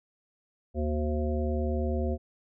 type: harmonic tone with a mistuned harmonic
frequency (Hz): 75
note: D2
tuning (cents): +37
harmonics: 1 / 3 / 5 / 7 / 9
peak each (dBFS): -28 / -33 / -35 / -36 / -38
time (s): 0.74-2.18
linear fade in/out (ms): 50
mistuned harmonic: 3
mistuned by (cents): +72
effects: none